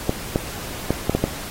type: clicks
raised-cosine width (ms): 2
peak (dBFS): -4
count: 6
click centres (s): 0.094 / 0.359 / 0.906 / 1.096 / 1.15 / 1.24
effects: pink hiss -33 dBFS RMS until 1.5 s + AAC 48 kbps